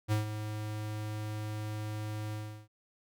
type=tone with ADSR envelope; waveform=square; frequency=106.8 Hz; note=G#2; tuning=49 cents sharp; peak=-26 dBFS; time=0.08-2.68 s; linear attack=39 ms; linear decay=130 ms; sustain=-10 dB; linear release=350 ms; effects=none